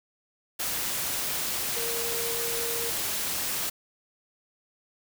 sine tone in noise, 466.2 Hz, A#4, in tune, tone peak -34 dBFS, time 1.76-2.9 s, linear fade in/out 10 ms, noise white, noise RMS -30 dBFS, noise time 0.59-3.7 s, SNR -7 dB, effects none

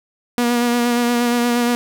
sawtooth tone with vibrato, 240 Hz, B3, 49 cents flat, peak -11 dBFS, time 0.38-1.75 s, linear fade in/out 0 ms, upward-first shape sine, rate 8.5 Hz, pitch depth 22 cents each way, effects none

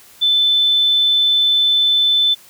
sine tone, 3520 Hz, A7, in tune, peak -11 dBFS, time 0.21-2.35 s, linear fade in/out 20 ms, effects white hiss -45 dBFS RMS until 2.49 s

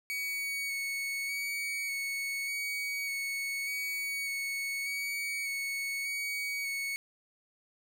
40% pulse tone with vibrato, 2233 Hz, C#7, 12 cents sharp, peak -32 dBFS, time 0.1-6.96 s, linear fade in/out 0 ms, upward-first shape square, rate 0.84 Hz, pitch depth 13 cents each way, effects none

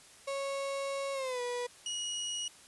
35% pulse tone with pitch glide, 551 to 488.1 Hz, C#5 to B4, -11 to -20 cents, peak -32 dBFS, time 0.27-1.67 s, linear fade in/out 10 ms, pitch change -209 cents, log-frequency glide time 1.13-1.41 s
25% pulse tone, 2903 Hz, F#7, 34 cents flat, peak -31 dBFS, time 1.86-2.48 s, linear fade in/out 2 ms
effects white hiss -56 dBFS RMS until 2.67 s + resampled to 24000 Hz

